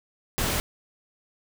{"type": "noise", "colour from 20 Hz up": "pink", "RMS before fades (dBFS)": -26, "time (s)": [0.38, 0.6], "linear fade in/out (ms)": 0, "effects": []}